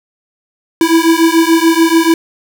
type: beating tone pair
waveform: square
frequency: 325.7 / 332.6 Hz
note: E4 / E4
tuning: -21 / +16 cents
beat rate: 6.9 Hz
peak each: -11 dBFS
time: 0.81-2.14 s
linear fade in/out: 2 ms
effects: none